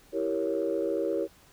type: chord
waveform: sine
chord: E diminished seventh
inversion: none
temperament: equal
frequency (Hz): 329.6 / 392 / 466.2 / 554.4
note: E4 / G4 / Bb4 / Db5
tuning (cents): 0 / 0 / 0 / 0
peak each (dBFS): -31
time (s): 0.12-1.28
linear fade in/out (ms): 50
effects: tanh soft clip ceiling -18 dBFS + pink hiss -58 dBFS RMS until 1.52 s